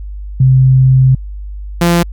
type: tone pair in turn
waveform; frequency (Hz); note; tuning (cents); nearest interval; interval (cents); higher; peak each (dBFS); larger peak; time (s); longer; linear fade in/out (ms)
sine / sawtooth; 130.81 / 171.78; C3 / F3; 0 / -28; perfect fourth; 472; second; -4; neither; 0.4-1.15 / 1.81-2.03; first; 5
effects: added 50 Hz sine -22 dBFS peak until 2.12 s